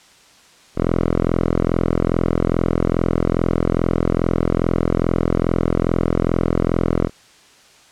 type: tone with low-pass filter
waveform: 5% pulse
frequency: 42.4 Hz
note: E1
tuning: 50 cents sharp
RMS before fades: -18 dBFS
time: 0.75-7.1 s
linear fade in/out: 50 ms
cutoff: 1200 Hz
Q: 0.59
effects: white hiss -49 dBFS RMS until 7.91 s + low-pass 7000 Hz 12 dB/octave